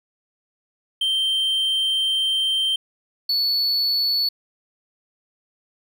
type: tone pair in turn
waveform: triangle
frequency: 3136 / 4435 Hz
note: G7 / C#8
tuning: 0 / 0 cents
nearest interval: tritone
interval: 600 cents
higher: second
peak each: -17 / -17 dBFS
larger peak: neither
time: 1.01-2.76 / 3.29-4.29 s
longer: first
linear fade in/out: 5 ms
effects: none